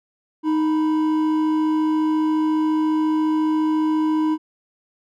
triangle tone pair together, 311.1 / 987.7 Hz, D#4 / B5, 0 / 0 cents, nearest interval octave + minor sixth, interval 2000 cents, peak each -15 / -27 dBFS, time 0.43-4.38 s, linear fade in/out 50 ms, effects none

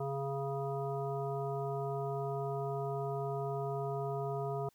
harmonic tone, 138.1 Hz, C#3, 6 cents flat, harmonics 1 / 3 / 5 / 7 / 9, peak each -38 / -38 / -40 / -46 / -47 dBFS, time 0-4.69 s, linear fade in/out 5 ms, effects white hiss -72 dBFS RMS until 4.74 s

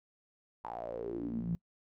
sawtooth tone with band-pass filter sweep, 58.1 Hz, A#1, 5 cents flat, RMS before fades -38 dBFS, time 0.64-1.55 s, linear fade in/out 0 ms, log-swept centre 930 to 160 Hz, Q 9.3, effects noise-tail reverb RT60 0.1 s tail -24 dB re dry

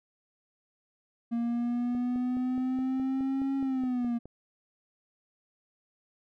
triangle linear two-way sweep, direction up then down, 233.1 to 272.8 to 233.1 Hz, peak -25 dBFS, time 1.31-4.19 s, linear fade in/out 20 ms, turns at 3.57 s
click train, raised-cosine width 2 ms, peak -32 dBFS, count 12, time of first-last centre 1.95-4.256 s, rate 4.77 Hz
effects none

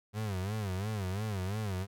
35% pulse tone with vibrato, 100.2 Hz, G2, 38 cents sharp, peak -31 dBFS, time 0.13-1.87 s, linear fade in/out 50 ms, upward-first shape sine, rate 2.9 Hz, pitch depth 160 cents each way, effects none

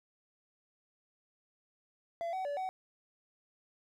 triangle tone with pitch steps, 677 / 754 / 575 / 752 Hz, E5 / F#5 / D5 / F#5, +46 / +32 / -37 / +28 cents, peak -32 dBFS, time 2.21-2.69 s, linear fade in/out 0 ms, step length 120 ms, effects none

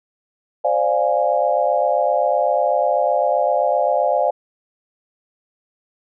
sine chord, D half-diminished seventh, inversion third, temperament equal with one note detuned, 523.3 / 591.1 / 698.5 / 830.6 Hz, C5 / D5 / F5 / Ab5, 0 / +11 / 0 / 0 cents, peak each -21 / -19 / -20 / -22 dBFS, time 0.64-4.31 s, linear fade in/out 10 ms, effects none

